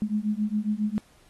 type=beating tone pair; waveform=sine; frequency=207.7 / 215 Hz; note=G#3 / A3; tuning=0 / -40 cents; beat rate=7.3 Hz; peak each=-27 dBFS; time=0.02-0.98 s; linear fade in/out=0 ms; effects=pink hiss -60 dBFS RMS until 1.29 s + AAC 32 kbps